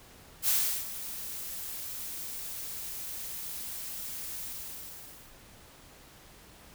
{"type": "noise with ADSR envelope", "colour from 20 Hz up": "blue", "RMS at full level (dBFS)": -25, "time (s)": [0.42, 5.36], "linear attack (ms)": 65, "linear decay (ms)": 360, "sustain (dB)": -14, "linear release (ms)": 930, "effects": ["pink hiss -54 dBFS RMS until 6.74 s"]}